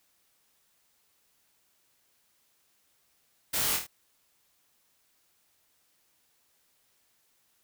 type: noise with echo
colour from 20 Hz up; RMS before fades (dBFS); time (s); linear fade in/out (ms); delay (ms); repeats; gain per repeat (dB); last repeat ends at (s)
white; -30; 3.53-3.77; 10; 25; 4; -4; 3.87
effects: white hiss -70 dBFS RMS until 7.63 s